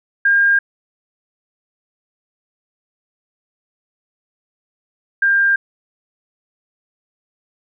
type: tone pair in turn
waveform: sine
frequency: 1610 / 1597 Hz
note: G6 / G6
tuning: +46 / +32 cents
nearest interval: unison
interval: 14 cents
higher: first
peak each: -10 / -11 dBFS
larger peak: first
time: 0.25-0.59 / 5.22-5.56 s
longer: neither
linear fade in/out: 5 ms
effects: none